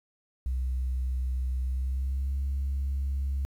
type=tone with pitch glide; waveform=sine; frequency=63.8 to 68.38 Hz; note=C2 to C#2; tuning=-43 to -23 cents; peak=-25 dBFS; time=0.46-3.45 s; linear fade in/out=0 ms; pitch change=+120 cents; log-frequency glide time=1.63-2.37 s; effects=tanh soft clip ceiling -24 dBFS + 10-bit